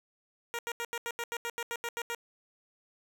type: tone bursts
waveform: 10% pulse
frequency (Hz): 470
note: A#4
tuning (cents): +14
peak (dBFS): -25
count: 13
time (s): 0.54-2.148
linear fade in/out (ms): 0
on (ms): 48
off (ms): 82
effects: none